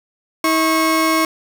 30% pulse tone pair together, 320.9 / 1094.4 Hz, E4 / C#6, -46 / -23 cents, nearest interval octave + major sixth, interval 2123 cents, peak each -14 dBFS, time 0.44-1.25 s, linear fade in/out 2 ms, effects none

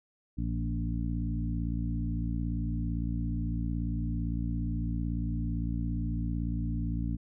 harmonic tone with a mistuned harmonic, 57.7 Hz, A#1, 17 cents flat, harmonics 1 / 2 / 3 / 4 / 5, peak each -32 / -35 / -37 / -38 / -39 dBFS, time 0.37-7.17 s, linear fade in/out 20 ms, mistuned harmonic 3, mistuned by -15 cents, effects none

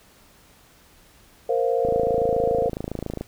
sine chord, Bb suspended second, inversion none, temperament equal, 466.2 / 523.3 / 698.5 Hz, Bb4 / C5 / F5, 0 / 0 / 0 cents, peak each -22 / -23 / -27 dBFS, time 1.49-2.69 s, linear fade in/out 5 ms
click train, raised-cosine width 2 ms, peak -15 dBFS, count 38, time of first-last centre 1.85-3.21 s, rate 27.2 Hz
effects pink hiss -54 dBFS RMS until 3.27 s

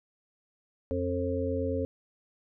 harmonic tone, 89 Hz, F2, 33 cents sharp, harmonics 1 / 3 / 5 / 6, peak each -33 / -33 / -33 / -33 dBFS, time 0.91-1.85 s, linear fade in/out 0 ms, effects none

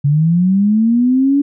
sine linear sweep, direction up, 139 to 287.1 Hz, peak -9 dBFS, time 0.04-1.42 s, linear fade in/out 10 ms, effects none

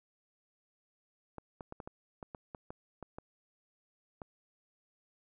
clicks, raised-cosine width 1 ms, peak -29 dBFS, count 12, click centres 1.383 / 1.608 / 1.724 / 1.802 / 1.875 / 2.228 / 2.348 / 2.548 / 2.705 / 3.027 / 3.185 / 4.218 s, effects none

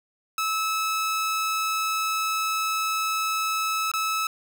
sawtooth tone with dropouts, 1300 Hz, E6, 24 cents flat, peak -20 dBFS, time 0.38-4.27 s, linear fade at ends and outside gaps 2 ms, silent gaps 3.916-3.937 s, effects none

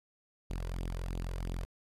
sawtooth tone with flanger, 43.65 Hz, F1, in tune, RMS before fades -37 dBFS, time 0.5-1.65 s, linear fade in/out 0 ms, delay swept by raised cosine 0.27 to 2.07 ms, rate 3 Hz, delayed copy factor +0.7, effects resampled to 32000 Hz + 12-bit

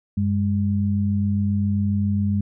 sine tone pair together, 95.99 / 203.4 Hz, G2 / G#3, -36 / -36 cents, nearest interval octave + minor second, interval 1300 cents, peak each -21 dBFS, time 0.17-2.41 s, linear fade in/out 5 ms, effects none

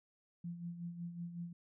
sine tone with tremolo, 172 Hz, F3, 26 cents flat, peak -39 dBFS, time 0.44-1.53 s, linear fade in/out 5 ms, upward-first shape sine, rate 5.4 Hz, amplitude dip 60%, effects none

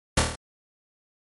pink noise with echo, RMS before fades -18 dBFS, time 0.17-0.2 s, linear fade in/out 5 ms, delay 26 ms, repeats 6, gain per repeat -3 dB, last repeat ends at 0.356 s, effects MP3 48 kbps

